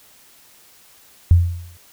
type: tone with exponential decay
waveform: sine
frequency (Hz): 86.5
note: F2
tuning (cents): -16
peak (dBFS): -5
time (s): 1.31-1.77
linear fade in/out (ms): 0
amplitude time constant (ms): 100
effects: white hiss -50 dBFS RMS until 1.92 s